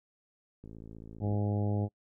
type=click train; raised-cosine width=3 ms; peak=-35 dBFS; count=40; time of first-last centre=0.64-1.348 s; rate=55.1 Hz
type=harmonic tone; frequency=103.1 Hz; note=G#2; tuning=12 cents flat; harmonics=1 / 2 / 3 / 4 / 5 / 6 / 7 / 8; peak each=-29 / -35 / -39 / -41 / -43 / -45 / -46 / -47 dBFS; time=1.2-1.89 s; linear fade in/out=50 ms
effects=noise-tail reverb RT60 0.1 s tail -26 dB re dry